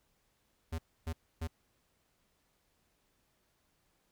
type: tone bursts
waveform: square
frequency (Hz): 81.2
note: E2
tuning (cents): -26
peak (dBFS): -35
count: 3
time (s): 0.72-1.475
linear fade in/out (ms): 10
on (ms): 65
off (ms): 280
effects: pink hiss -75 dBFS RMS until 4.11 s